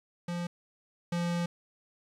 square tone pair in turn, 173.8 / 172.7 Hz, F3 / F3, -8 / -19 cents, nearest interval unison, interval 11 cents, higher first, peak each -33 / -29 dBFS, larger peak second, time 0.28-0.47 / 1.12-1.46 s, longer second, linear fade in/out 5 ms, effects low-pass 8000 Hz 12 dB/octave + 10-bit

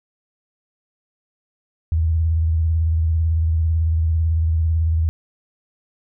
sine tone with vibrato, 81 Hz, E2, 30 cents flat, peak -15 dBFS, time 1.92-5.09 s, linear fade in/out 0 ms, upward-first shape sine, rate 18 Hz, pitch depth 67 cents each way, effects none

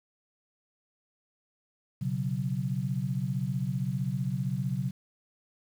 sine chord, B suspended second, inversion none, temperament just, 123.47 / 138.9 / 185.21 Hz, B2 / C#3 / F#3, 0 / +4 / +2 cents, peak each -33 / -31 / -33 dBFS, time 2.01-4.91 s, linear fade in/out 10 ms, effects 9-bit

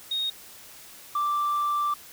sine tone pair in turn, 3729 / 1174.6 Hz, A#7 / D6, 0 / 0 cents, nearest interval octave + minor sixth, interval 2000 cents, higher first, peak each -24 / -21 dBFS, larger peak second, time 0.11-0.3 / 1.15-1.94 s, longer second, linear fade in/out 5 ms, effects tanh soft clip ceiling -21 dBFS + white hiss -47 dBFS RMS until 2.12 s

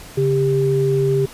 sine tone pair together, 140 / 396.4 Hz, C#3 / G4, +18 / +19 cents, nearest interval octave + tritone, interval 1801 cents, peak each -18 / -16 dBFS, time 0.17-1.26 s, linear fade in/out 10 ms, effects pink hiss -39 dBFS RMS until 1.33 s + resampled to 32000 Hz

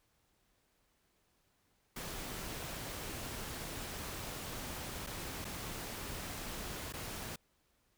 pink noise with dropouts, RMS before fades -43 dBFS, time 1.96-7.36 s, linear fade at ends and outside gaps 5 ms, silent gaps 5.066-5.07 / 5.446-5.45 / 6.925-6.936 s, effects pink hiss -75 dBFS RMS until 7.97 s

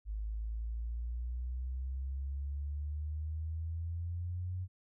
sine exponential sweep, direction up, 51.91 to 92.5 Hz, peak -35 dBFS, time 0.05-4.68 s, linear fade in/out 50 ms, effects none

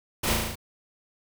pink noise with echo, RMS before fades -26 dBFS, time 0.23-0.34 s, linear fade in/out 10 ms, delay 36 ms, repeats 6, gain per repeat -2 dB, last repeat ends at 0.556 s, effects none

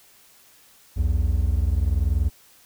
triangle tone pair together, 61.74 / 82.41 Hz, B1 / E2, 0 / 0 cents, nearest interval perfect fourth, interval 500 cents, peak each -19 / -20 dBFS, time 0.96-2.3 s, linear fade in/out 20 ms, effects white hiss -54 dBFS RMS until 2.65 s

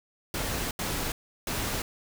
pink noise bursts at uneven times, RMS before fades -31 dBFS, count 3, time 0.34-0.71 / 0.79-1.12 / 1.47-1.82 s, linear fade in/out 2 ms, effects none

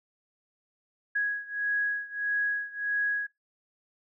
sine beating tone pair, 1661.2 / 1662.8 Hz, G#6 / G#6, 0 / +2 cents, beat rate 1.6 Hz, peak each -29 / -31 dBFS, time 1.15-3.27 s, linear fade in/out 10 ms, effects noise-tail reverb RT60 0.2 s tail -22 dB re dry

